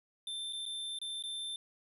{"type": "tone with dropouts", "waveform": "square", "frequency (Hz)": 3562, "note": "A7", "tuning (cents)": 21, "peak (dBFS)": -38, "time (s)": [0.27, 1.56], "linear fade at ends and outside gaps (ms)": 2, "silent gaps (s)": [[0.526, 0.531], [0.655, 0.661], [0.988, 1.015], [1.225, 1.237]], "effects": ["resampled to 32000 Hz"]}